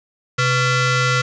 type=ring-modulated tone; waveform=sawtooth; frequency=626 Hz; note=D#5; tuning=10 cents sharp; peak=-8 dBFS; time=0.38-1.22 s; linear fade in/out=10 ms; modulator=756 Hz; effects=resampled to 16000 Hz + 7-bit